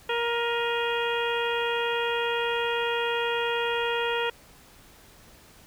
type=harmonic tone with a mistuned harmonic; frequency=469.9 Hz; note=A#4; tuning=14 cents sharp; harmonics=1 / 2 / 3 / 4 / 5 / 6 / 7; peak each=-28 / -31 / -33 / -34 / -35 / -36 / -36 dBFS; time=0.09-4.3 s; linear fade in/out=5 ms; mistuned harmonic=5; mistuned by=+87 cents; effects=pink hiss -53 dBFS RMS until 5.66 s